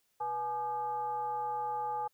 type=tone with frequency modulation; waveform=sine; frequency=846 Hz; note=G#5; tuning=32 cents sharp; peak=-32 dBFS; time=0.2-2.08 s; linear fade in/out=10 ms; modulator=359 Hz; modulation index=0.59; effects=white hiss -75 dBFS RMS until 2.13 s